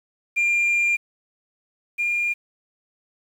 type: tone pair in turn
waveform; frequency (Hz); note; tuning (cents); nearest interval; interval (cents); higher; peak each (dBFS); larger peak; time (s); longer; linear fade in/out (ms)
sine; 2395 / 2408; D7 / D7; +33 / +43; unison; 10; second; -15 / -19; first; 0.36-0.97 / 1.98-2.34; first; 20
effects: tanh soft clip ceiling -16 dBFS + 8-bit